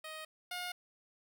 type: tone pair in turn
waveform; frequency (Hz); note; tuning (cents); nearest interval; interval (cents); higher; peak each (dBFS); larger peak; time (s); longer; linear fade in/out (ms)
10% pulse; 626 / 716.3; D#5 / F5; +10 / +44; major second; 234; second; -35 / -30; second; 0.04-0.25 / 0.51-0.72; neither; 5
effects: none